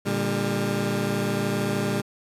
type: chord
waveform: 20% pulse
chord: G minor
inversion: first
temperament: equal with one note detuned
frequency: 116.54 / 146.83 / 199.77 Hz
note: Bb2 / D3 / G3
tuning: 0 / 0 / +33 cents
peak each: -24 / -25 / -21 dBFS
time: 0.05-2.02 s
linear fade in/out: 20 ms
effects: resampled to 32000 Hz + 9-bit